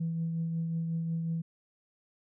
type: tone with tremolo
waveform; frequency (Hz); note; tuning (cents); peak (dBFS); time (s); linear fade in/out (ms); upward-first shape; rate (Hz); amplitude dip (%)
sine; 164.81; E3; 0; -27; 0-1.42; 10; triangle; 5.5; 35
effects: tanh soft clip ceiling -25 dBFS